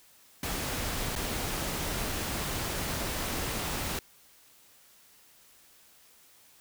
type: noise with dropouts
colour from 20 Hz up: pink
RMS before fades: -33 dBFS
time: 0.43-3.99 s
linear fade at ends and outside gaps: 2 ms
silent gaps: 1.154-1.161 s
effects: white hiss -59 dBFS RMS until 6.6 s